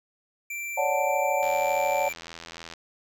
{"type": "tone", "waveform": "square", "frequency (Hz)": 2349, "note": "D7", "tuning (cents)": 0, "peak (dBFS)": -32, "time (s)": [0.5, 2.13], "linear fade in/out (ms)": 5}
{"type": "chord", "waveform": "sine", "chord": "D major seventh", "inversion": "third", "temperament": "equal", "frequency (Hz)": [554.4, 587.3, 740, 880], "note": ["C#5", "D5", "F#5", "A5"], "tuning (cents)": [0, 0, 0, 0], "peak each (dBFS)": -28, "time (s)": [0.77, 2.09], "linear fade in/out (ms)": 10}
{"type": "click train", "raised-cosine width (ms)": 0.2, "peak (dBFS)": -22, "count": 110, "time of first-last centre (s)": [1.43, 2.737], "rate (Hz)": 83.4}
{"effects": []}